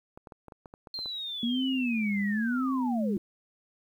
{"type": "clicks", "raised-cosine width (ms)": 1, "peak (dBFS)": -31, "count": 10, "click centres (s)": [0.175, 0.272, 0.322, 0.483, 0.522, 0.658, 0.739, 0.872, 0.99, 1.059]}
{"type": "linear sweep", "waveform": "sine", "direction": "down", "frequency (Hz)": [4224, 321.7], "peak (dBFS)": -33, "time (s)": [0.94, 3.18], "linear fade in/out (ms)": 2}
{"type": "tone with vibrato", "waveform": "sine", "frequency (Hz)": 230, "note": "A#3", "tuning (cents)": -23, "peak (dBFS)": -26, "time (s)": [1.43, 3.17], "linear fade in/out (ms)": 2, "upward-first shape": "sine", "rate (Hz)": 0.98, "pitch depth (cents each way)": 240}
{"effects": ["10-bit"]}